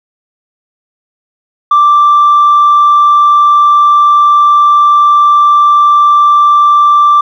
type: tone with tanh clipping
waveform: triangle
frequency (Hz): 1174.7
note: D6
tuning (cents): 0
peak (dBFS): -3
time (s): 1.71-7.21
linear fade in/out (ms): 5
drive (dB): 5
effects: none